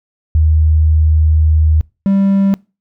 sine / triangle tone pair in turn, 78.1 / 196.24 Hz, D#2 / G3, +7 / +2 cents, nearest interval octave + major third, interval 1595 cents, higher second, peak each -7 dBFS, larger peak neither, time 0.35-1.81 / 2.06-2.54 s, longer first, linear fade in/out 0 ms, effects noise-tail reverb RT60 0.3 s tail -25 dB re dry

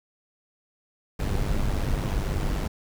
brown noise with amplitude modulation, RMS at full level -23 dBFS, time 1.19-2.68 s, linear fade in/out 10 ms, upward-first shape sine, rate 99.3 Hz, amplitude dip 60%, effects none

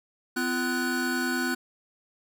square tone cluster, 253.8 / 343.1 / 1481 Hz, B3 / F4 / F#6, +47 / -31 / +1 cents, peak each -30 / -33 / -30 dBFS, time 0.36-1.55 s, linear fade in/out 10 ms, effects none

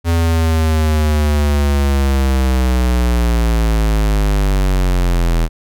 square linear sweep, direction down, 84.5 to 40.83 Hz, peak -12 dBFS, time 0.04-5.49 s, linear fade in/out 50 ms, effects none

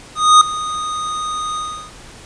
square tone with ADSR envelope, 1239 Hz, D#6, 8 cents flat, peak -4 dBFS, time 0.15-1.92 s, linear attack 260 ms, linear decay 4 ms, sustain -17 dB, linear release 350 ms, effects pink hiss -39 dBFS RMS until 2.25 s + resampled to 22050 Hz

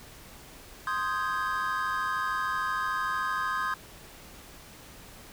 triangle chord, Ab major seventh, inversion first, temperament equal, 1046.5 / 1244.5 / 1568 / 1661.2 Hz, C6 / Eb6 / G6 / Ab6, 0 / 0 / 0 / 0 cents, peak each -30 / -30 / -33 / -34 dBFS, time 0.87-3.74 s, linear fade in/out 2 ms, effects pink hiss -49 dBFS RMS until 5.32 s

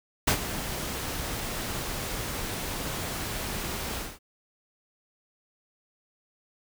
pink noise with ADSR envelope, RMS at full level -21 dBFS, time 0.27-4.19 s, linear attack 11 ms, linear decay 91 ms, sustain -12 dB, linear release 220 ms, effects none

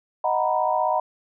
sine chord, B major seventh, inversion first, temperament equal, 622.3 / 740 / 932.3 / 987.8 Hz, D#5 / F#5 / A#5 / B5, 0 / 0 / 0 / 0 cents, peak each -25 / -24 / -25 / -26 dBFS, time 0.24-1 s, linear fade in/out 5 ms, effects none

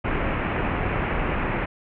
pink low-pass noise, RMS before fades -25 dBFS, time 0.04-1.66 s, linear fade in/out 10 ms, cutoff 2600 Hz, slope 48 dB/octave, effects none

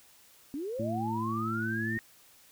sine linear sweep, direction up, 261.6 to 1868 Hz, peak -33 dBFS, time 0.54-1.99 s, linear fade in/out 0 ms
harmonic tone, 111.9 Hz, A2, 30 cents sharp, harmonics 1 / 2 / 3, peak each -36 / -34 / -38 dBFS, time 0.79-1.98 s, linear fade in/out 5 ms
effects white hiss -59 dBFS RMS until 2.51 s

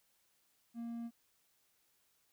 triangle tone, 233.3 Hz, A#3, 2 cents sharp, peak -38 dBFS, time 0.74-1.11 s, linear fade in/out 50 ms, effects white hiss -75 dBFS RMS until 2.32 s

